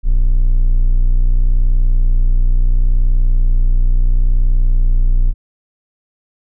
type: tone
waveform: triangle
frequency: 30.36 Hz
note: B0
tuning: 29 cents flat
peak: -6 dBFS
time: 0.03-5.34 s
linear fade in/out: 50 ms
effects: none